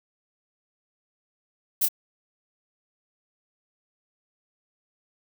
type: noise with echo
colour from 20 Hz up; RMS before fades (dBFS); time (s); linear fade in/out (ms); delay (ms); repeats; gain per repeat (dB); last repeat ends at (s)
violet; -22; 1.81-1.86; 10; 27; 1; -3; 1.887
effects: none